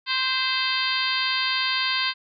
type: harmonic tone with a mistuned harmonic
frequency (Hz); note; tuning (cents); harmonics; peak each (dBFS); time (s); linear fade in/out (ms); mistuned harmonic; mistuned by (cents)
523.3; C5; 0; 2 / 3 / 4 / 5 / 6 / 7 / 8 / 9; -30 / -30 / -30 / -30 / -30 / -30 / -30 / -30; 0.06-2.14; 50; 4; -31
effects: none